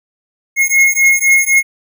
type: beating tone pair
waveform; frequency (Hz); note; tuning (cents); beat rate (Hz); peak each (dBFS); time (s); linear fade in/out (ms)
square; 2158 / 2161.9; C#7 / C#7; -47 / -44; 3.9; -12; 0.56-1.63; 50
effects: none